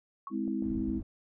sine tone with exponential decay, 1108.7 Hz, C#6, in tune, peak -33 dBFS, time 0.27-0.35 s, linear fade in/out 2 ms, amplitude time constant 16 ms
sine chord, Ab augmented, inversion none, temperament just, 207.7 / 259.6 / 324.5 Hz, Ab3 / C4 / E4, 0 / -13 / -27 cents, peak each -34 dBFS, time 0.3-1.02 s, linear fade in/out 50 ms
clicks, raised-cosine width 2 ms, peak -33 dBFS, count 2, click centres 0.478 / 0.624 s
white low-pass noise, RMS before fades -41 dBFS, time 0.63-1.03 s, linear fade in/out 5 ms, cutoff 100 Hz, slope 12 dB/octave
effects none

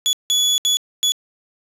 30% pulse tone bursts at uneven times, 3407 Hz, G#7, 44 cents sharp, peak -12 dBFS, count 4, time 0.06-0.13 / 0.3-0.58 / 0.65-0.77 / 1.03-1.12 s, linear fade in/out 0 ms, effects resampled to 32000 Hz + 7-bit

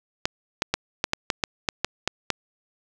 clicks, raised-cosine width 0.2 ms, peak -4 dBFS, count 11, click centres 0.255 / 0.621 / 0.74 / 1.041 / 1.134 / 1.302 / 1.438 / 1.688 / 1.846 / 2.076 / 2.303 s, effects none

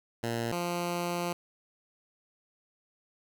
10% pulse tone pair in turn, 116.54 / 174.25 Hz, A#2 / F3, 0 / -4 cents, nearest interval perfect fifth, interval 696 cents, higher second, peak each -22 dBFS, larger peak neither, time 0.23-0.52 / 0.52-1.33 s, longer second, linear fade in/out 5 ms, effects none

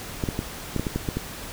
clicks, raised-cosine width 3 ms, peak -12 dBFS, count 9, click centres 0.238 / 0.288 / 0.391 / 0.763 / 0.796 / 0.868 / 0.96 / 1.088 / 1.17 s, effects pink hiss -37 dBFS RMS until 1.52 s

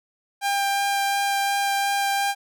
sawtooth tone with vibrato, 797 Hz, G5, 28 cents sharp, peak -17 dBFS, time 0.41-2.35 s, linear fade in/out 50 ms, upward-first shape sine, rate 2.8 Hz, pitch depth 8 cents each way, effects none

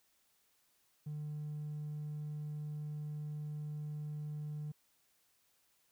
triangle tone, 150 Hz, D3, 37 cents sharp, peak -36 dBFS, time 1.06-4.72 s, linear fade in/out 10 ms, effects tanh soft clip ceiling -35 dBFS + white hiss -74 dBFS RMS until 5.91 s

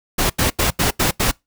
pink noise bursts, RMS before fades -17 dBFS, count 6, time 0.18-1.315 s, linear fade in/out 10 ms, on 120 ms, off 83 ms, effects noise-tail reverb RT60 0.2 s tail -25 dB re dry

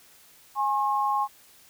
sine tone pair together, 829 / 1077.8 Hz, G#5 / C#6, -3 / -49 cents, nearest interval perfect fourth, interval 454 cents, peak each -25 / -25 dBFS, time 0.55-1.28 s, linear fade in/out 50 ms, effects white hiss -55 dBFS RMS until 1.69 s

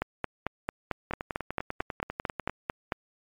two click trains, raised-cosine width 0.5 ms, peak -17 / -13 dBFS, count 15 / 14, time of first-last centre 1.11-2.496 / 0.02-2.922 s, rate 10.1 / 4.48 Hz, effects MP3 96 kbps

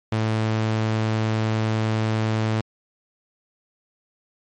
sawtooth tone, 110 Hz, A2, in tune, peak -16 dBFS, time 0.12-2.61 s, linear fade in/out 5 ms, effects low-pass 5000 Hz 12 dB/octave + MP3 48 kbps

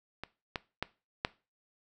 clicks, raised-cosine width 0.3 ms, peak -22 / -17 / -15 / -12 dBFS, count 4, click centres 0.236 / 0.558 / 0.826 / 1.249 s, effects noise-tail reverb RT60 0.3 s tail -19 dB re dry

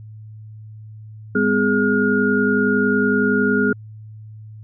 sine tone cluster, 203.3 / 254.1 / 417.5 / 1428 Hz, G#3 / B3 / G#4 / F6, -37 / +49 / +9 / +38 cents, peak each -20 dBFS, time 1.35-3.73 s, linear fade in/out 5 ms, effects added 108 Hz sine -35 dBFS peak until 4.63 s

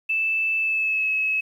sine tone with pitch glide, 2637 to 2577 Hz, E7 to E7, 0 to -40 cents, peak -20 dBFS, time 0.09-1.41 s, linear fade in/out 10 ms, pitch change -40 cents, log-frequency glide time 0.58-1.1 s, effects 9-bit

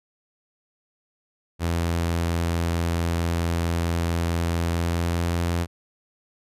sawtooth tone with pitch glide, 84.5 to 85.58 Hz, E2 to F2, +43 to -35 cents, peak -18 dBFS, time 1.59-5.67 s, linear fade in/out 50 ms, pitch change +22 cents, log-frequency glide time 4.64-5.3 s, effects resampled to 32000 Hz

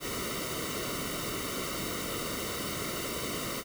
pink noise with comb filter, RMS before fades -35 dBFS, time 0-3.64 s, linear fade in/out 50 ms, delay 1.2 ms, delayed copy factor -0.8, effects none

